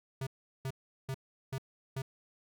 square tone bursts, 133.2 Hz, C3, 31 cents sharp, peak -35 dBFS, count 5, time 0.21-2.02 s, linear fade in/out 5 ms, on 58 ms, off 380 ms, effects none

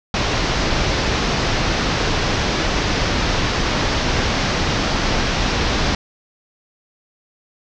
pink low-pass noise, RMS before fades -19 dBFS, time 0.14-5.95 s, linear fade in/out 2 ms, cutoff 6000 Hz, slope 48 dB/octave, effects none

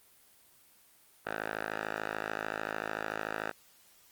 5% pulse tone with band-pass filter, 53.5 Hz, A1, 48 cents flat, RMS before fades -37 dBFS, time 1.25-3.52 s, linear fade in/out 20 ms, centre 1300 Hz, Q 1.6, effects white hiss -62 dBFS RMS until 4.11 s + Opus 24 kbps

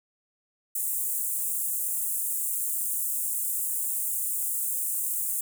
pink high-pass noise, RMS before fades -29 dBFS, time 0.75-5.41 s, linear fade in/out 5 ms, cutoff 7900 Hz, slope 48 dB/octave, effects none

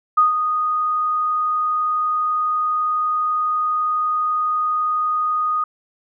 sine tone with ADSR envelope, 1239 Hz, D#6, 8 cents flat, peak -9 dBFS, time 0.17-5.64 s, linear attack 11 ms, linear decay 140 ms, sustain -8 dB, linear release 4 ms, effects none

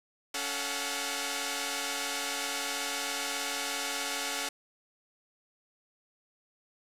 5% pulse tone cluster, 280.3 / 438.1 / 710 / 750 Hz, C#4 / A4 / F5 / F#5, +19 / -7 / +28 / +23 cents, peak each -26 dBFS, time 0.34-4.49 s, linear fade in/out 5 ms, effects resampled to 32000 Hz + 8-bit

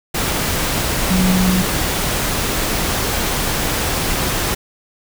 sine tone in noise, 185 Hz, F#3, in tune, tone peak -13 dBFS, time 1.1-1.62 s, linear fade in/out 10 ms, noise pink, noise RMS -19 dBFS, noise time 0.14-4.55 s, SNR +3 dB, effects none

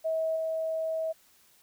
sine tone with level steps, 643 Hz, E5, 43 cents flat, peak -26 / -28 dBFS, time 0.04-1.13 s, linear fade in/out 20 ms, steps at 0.36 s, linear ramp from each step 5 ms, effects white hiss -62 dBFS RMS until 1.62 s

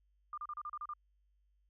sine tone bursts, 1200 Hz, D6, 37 cents sharp, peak -39 dBFS, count 8, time 0.33-0.936 s, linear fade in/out 2 ms, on 46 ms, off 34 ms, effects added 50 Hz sine -70 dBFS peak until 1.69 s

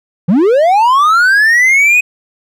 triangle linear sweep, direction up, 153.2 to 2527 Hz, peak -4 dBFS, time 0.28-2.01 s, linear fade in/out 10 ms, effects none

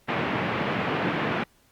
pink band-pass noise, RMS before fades -27 dBFS, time 0.08-1.44 s, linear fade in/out 10 ms, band 130 to 2700 Hz, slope 24 dB/octave, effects pink hiss -62 dBFS RMS until 1.71 s + Opus 48 kbps

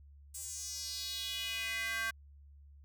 square tone with high-pass filter sweep, 225.1 Hz, A3, 40 cents sharp, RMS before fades -39 dBFS, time 0.34-2.11 s, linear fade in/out 10 ms, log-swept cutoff 8200 to 1500 Hz, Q 3.5, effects added 71 Hz sine -54 dBFS peak until 2.84 s

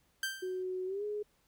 sawtooth tone with exponential decay, 1568 Hz, G6, in tune, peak -27 dBFS, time 0.23-0.63 s, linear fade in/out 2 ms, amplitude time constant 85 ms
sine tone with pitch glide, 370 to 417.7 Hz, F#4 to G#4, 0 to +10 cents, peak -34 dBFS, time 0.42-1.23 s, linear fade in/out 10 ms, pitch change +210 cents, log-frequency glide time 0.86-1.04 s
effects pink hiss -72 dBFS RMS until 1.47 s

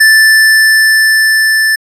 square tone with level ramp, 1760 Hz, A6, in tune, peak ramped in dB -3 to -8 dBFS, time 0-1.76 s, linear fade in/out 10 ms, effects resampled to 32000 Hz

